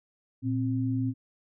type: tone pair together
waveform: sine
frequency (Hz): 116.1 / 262.8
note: A#2 / C4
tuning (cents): -7 / +8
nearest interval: octave + major second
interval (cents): 1415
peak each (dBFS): -28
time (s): 0.42-1.14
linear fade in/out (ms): 50
effects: none